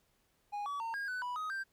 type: tone with pitch steps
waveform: triangle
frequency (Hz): 823 / 1140 / 912 / 1626 / 1499 / 984 / 1256 / 1573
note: G#5 / C#6 / A#5 / G#6 / F#6 / B5 / D#6 / G6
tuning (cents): -16 / +48 / -38 / -37 / +22 / -7 / +16 / +6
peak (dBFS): -34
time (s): 0.52-1.64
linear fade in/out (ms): 20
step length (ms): 140
effects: pink hiss -74 dBFS RMS until 1.72 s